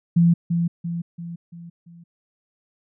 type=tone with echo; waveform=sine; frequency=170 Hz; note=F3; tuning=46 cents flat; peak=-12 dBFS; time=0.16-0.34 s; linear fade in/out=10 ms; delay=340 ms; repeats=5; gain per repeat=-6 dB; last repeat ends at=2.04 s; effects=none